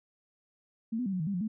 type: tone with pitch steps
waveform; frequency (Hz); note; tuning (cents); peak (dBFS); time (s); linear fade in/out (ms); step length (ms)
sine; 225.4 / 249.5 / 194.2 / 183 / 157.1 / 199.9 / 177.5 / 217.7; A3 / B3 / G3 / F#3 / D#3 / G3 / F3 / A3; +42 / +18 / -16 / -19 / +17 / +34 / +28 / -18; -29; 0.92-1.48; 10; 70
effects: none